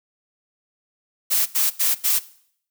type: noise bursts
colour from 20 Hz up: blue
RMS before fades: -19 dBFS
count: 4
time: 1.3-2.195 s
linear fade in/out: 20 ms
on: 160 ms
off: 85 ms
effects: noise-tail reverb RT60 0.6 s tail -18 dB re dry